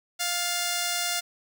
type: tone pair together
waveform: 5% pulse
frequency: 702 / 1740 Hz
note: F5 / A6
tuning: +9 / -20 cents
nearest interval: octave + major third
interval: 1571 cents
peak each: -15 / -24 dBFS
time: 0.19-1.21 s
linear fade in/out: 20 ms
effects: none